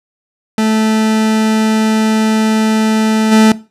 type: tone with level steps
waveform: 40% pulse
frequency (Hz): 218.7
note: A3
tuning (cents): -10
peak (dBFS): -9 / -4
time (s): 0.58-3.52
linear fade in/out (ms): 2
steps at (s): 3.31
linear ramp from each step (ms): 20
effects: noise-tail reverb RT60 0.3 s tail -18 dB re dry + low-pass 10000 Hz 12 dB/octave